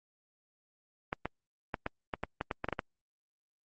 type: clicks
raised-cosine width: 0.5 ms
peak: -17 dBFS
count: 12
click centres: 1.129 / 1.256 / 1.742 / 1.864 / 2.138 / 2.236 / 2.411 / 2.512 / 2.644 / 2.687 / 2.727 / 2.792 s
effects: Opus 24 kbps